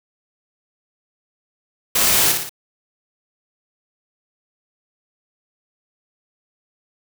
white noise with echo, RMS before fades -17 dBFS, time 1.95-2.32 s, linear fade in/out 5 ms, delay 58 ms, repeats 3, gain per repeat -5 dB, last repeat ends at 2.494 s, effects none

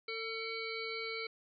harmonic tone with a mistuned harmonic, 449.6 Hz, A4, 37 cents sharp, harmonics 1 / 3 / 5 / 7 / 9 / 10, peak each -42 / -47 / -41 / -54 / -46 / -48 dBFS, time 0.08-1.27 s, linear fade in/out 5 ms, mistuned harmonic 7, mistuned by -38 cents, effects none

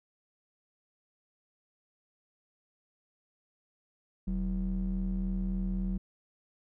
triangle ring-modulated tone, 73.42 Hz, D2, in tune, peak -24 dBFS, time 4.27-5.98 s, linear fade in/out 10 ms, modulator 115 Hz, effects none

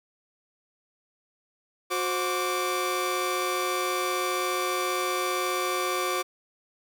sawtooth tone cluster, 363.7 / 526 / 1166 Hz, F#4 / C5 / D6, -30 / +9 / -13 cents, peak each -26 / -29 / -25 dBFS, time 1.9-6.23 s, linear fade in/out 20 ms, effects none

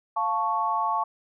sine chord, F augmented, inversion none, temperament equal, 698.5 / 880 / 1108.7 Hz, F5 / A5 / C#6, 0 / 0 / 0 cents, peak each -31 / -26 / -26 dBFS, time 0.16-1.04 s, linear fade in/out 10 ms, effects none

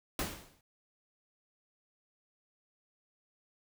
pink noise with exponential decay, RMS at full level -32 dBFS, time 0.19-0.61 s, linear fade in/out 2 ms, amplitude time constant 90 ms, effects none

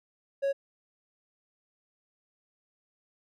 triangle tone, 553 Hz, C#5, 4 cents flat, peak -23 dBFS, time 0.42-0.53 s, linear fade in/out 20 ms, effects none

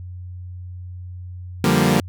sawtooth chord, G minor seventh, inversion second, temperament equal, 146.83 / 174.61 / 196 / 233.1 Hz, D3 / F3 / G3 / Bb3, 0 / 0 / 0 / 0 cents, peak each -16 dBFS, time 1.64-2 s, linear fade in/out 2 ms, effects added 90 Hz sine -31 dBFS peak until 2.08 s

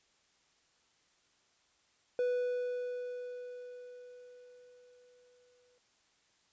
triangle tone with exponential decay, 493.9 Hz, B4, in tune, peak -26 dBFS, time 2.19-5.78 s, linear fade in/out 1 ms, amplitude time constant 780 ms, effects white hiss -71 dBFS RMS until 6.52 s + resampled to 16000 Hz

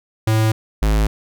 square tone pair in turn, 110 / 53 Hz, A2 / G#1, 0 / +36 cents, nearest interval octave + minor second, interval 1264 cents, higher first, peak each -14 dBFS, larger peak neither, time 0.27-0.52 / 0.82-1.07 s, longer neither, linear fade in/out 5 ms, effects none

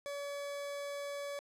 40% pulse tone, 569 Hz, C#5, 45 cents sharp, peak -38 dBFS, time 0.06-1.39 s, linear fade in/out 0 ms, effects low-pass 12000 Hz 12 dB/octave + 13-bit

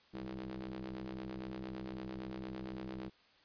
sawtooth ring-modulated tone, 63.9 Hz, C2, 40 cents flat, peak -35 dBFS, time 0.13-3.1 s, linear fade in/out 20 ms, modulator 260 Hz, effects white hiss -66 dBFS RMS until 3.44 s + resampled to 11025 Hz

